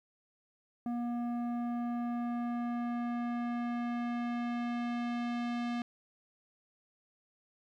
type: tone with low-pass filter sweep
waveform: square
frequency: 239.1 Hz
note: A#3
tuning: 44 cents sharp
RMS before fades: -35 dBFS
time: 0.86-5.82 s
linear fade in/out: 2 ms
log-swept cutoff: 770 to 3600 Hz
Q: 0.89
effects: 12-bit